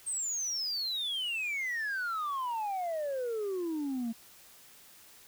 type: exponential sweep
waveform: sine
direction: down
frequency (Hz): 8560 to 222.2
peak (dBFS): -29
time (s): 0.06-4.13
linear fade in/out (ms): 20
effects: tanh soft clip ceiling -30 dBFS + white hiss -56 dBFS RMS until 5.27 s